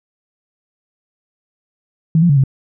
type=tone with pitch steps; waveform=sine; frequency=160.9 / 173.9 / 142 / 134.3 Hz; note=E3 / F3 / C#3 / C3; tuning=-42 / -7 / +42 / +46 cents; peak=-8 dBFS; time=2.15-2.438 s; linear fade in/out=2 ms; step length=72 ms; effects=none